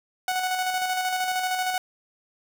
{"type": "tone with tremolo", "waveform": "sawtooth", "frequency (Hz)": 740, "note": "F#5", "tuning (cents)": 0, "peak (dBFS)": -19, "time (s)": [0.28, 1.78], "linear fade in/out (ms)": 2, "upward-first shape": "square", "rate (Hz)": 13, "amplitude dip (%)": 35, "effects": []}